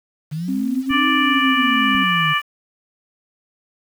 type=linear two-way sweep; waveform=sine; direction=up then down; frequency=146.83 to 318.6 to 146.83 Hz; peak=-22 dBFS; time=0.31-2.34 s; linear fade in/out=20 ms; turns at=1.09 s
type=tone; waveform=sine; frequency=264.4 Hz; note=C4; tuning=18 cents sharp; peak=-20 dBFS; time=0.48-2.04 s; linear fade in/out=10 ms
type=harmonic tone; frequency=587.3 Hz; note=D5; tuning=in tune; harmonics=2 / 3 / 4 / 5; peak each=-19 / -21 / -22 / -23 dBFS; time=0.89-2.42 s; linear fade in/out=50 ms
type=clicks; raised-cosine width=5 ms; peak=-23 dBFS; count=2; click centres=0.907 / 1.951 s
effects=7-bit